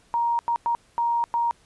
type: tone bursts at uneven times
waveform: sine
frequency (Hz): 939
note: A#5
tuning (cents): +12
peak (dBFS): -20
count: 5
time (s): 0.14-0.39 / 0.48-0.56 / 0.66-0.75 / 0.98-1.24 / 1.34-1.51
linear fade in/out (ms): 0
effects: pink hiss -59 dBFS RMS until 1.65 s + resampled to 24000 Hz